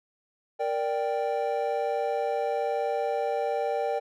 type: chord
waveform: triangle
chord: G minor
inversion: first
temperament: equal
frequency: 466.2 / 587.3 / 784 Hz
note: Bb4 / D5 / G5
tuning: 0 / 0 / 0 cents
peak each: -28 dBFS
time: 0.59-4 s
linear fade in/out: 20 ms
effects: none